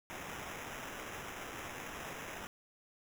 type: noise with sample-and-hold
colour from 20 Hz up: violet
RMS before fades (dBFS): -45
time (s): 0.1-2.47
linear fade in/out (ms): 0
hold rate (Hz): 4410
effects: none